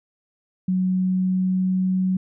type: tone with pitch glide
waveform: sine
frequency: 185.1 to 186.39 Hz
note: F#3 to F#3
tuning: +1 to +13 cents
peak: -18 dBFS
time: 0.68-2.17 s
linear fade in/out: 5 ms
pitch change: +12 cents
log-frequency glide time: 0.81-2.03 s
effects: none